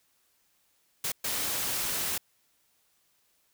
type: noise bursts at uneven times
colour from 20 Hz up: white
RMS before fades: -31 dBFS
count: 2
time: 1.04-1.12 / 1.24-2.18 s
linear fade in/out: 5 ms
effects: white hiss -70 dBFS RMS until 3.53 s